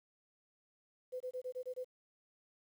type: tone bursts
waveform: sine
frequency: 506 Hz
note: B4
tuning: 42 cents sharp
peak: -38 dBFS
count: 7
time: 1.12-1.846 s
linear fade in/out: 20 ms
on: 84 ms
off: 23 ms
effects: 11-bit